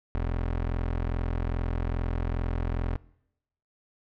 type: tone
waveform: 25% pulse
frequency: 42.43 Hz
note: F1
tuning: 49 cents flat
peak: -23 dBFS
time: 0.15-2.96 s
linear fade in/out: 0 ms
effects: noise-tail reverb RT60 0.8 s tail -22 dB re dry + low-pass 2000 Hz 12 dB/octave